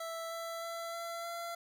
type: tone with pitch steps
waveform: 25% pulse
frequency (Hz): 660 / 665.4 / 670.8 / 676.2 / 681.7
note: E5 / E5 / E5 / E5 / F5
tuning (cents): +2 / +16 / +30 / +44 / -42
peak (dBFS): -35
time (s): 0-1.55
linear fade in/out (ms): 5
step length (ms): 310
effects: none